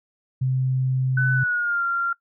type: tone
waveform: sine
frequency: 130.1 Hz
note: C3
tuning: 9 cents flat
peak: -19 dBFS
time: 0.41-1.44 s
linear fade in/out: 10 ms
type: tone with pitch glide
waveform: sine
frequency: 1500 to 1383.5 Hz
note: F#6 to F6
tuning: +23 to -17 cents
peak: -20 dBFS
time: 1.17-2.13 s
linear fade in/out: 5 ms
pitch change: -140 cents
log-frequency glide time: 1.34-1.83 s
effects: noise-tail reverb RT60 0.1 s tail -21 dB re dry